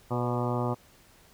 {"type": "harmonic tone with a mistuned harmonic", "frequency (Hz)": 121.5, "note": "B2", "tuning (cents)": -28, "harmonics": [1, 2, 3, 4, 5, 6, 7, 8, 9, 10], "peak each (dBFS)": [-30, -33, -35, -36, -37, -38, -38, -39, -40, -40], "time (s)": [0.1, 0.75], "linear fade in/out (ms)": 20, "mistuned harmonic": 4, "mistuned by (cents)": 36, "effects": ["pink hiss -58 dBFS RMS until 1.33 s"]}